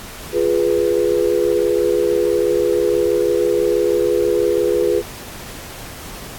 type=chord; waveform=sine; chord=F diminished; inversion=none; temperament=equal; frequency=349.2 / 415.3 / 493.9 Hz; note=F4 / Ab4 / Cb5; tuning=0 / 0 / 0 cents; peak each=-19 / -17 / -18 dBFS; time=0.32-5.03 s; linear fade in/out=50 ms; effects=pink hiss -34 dBFS RMS until 6.38 s + AAC 64 kbps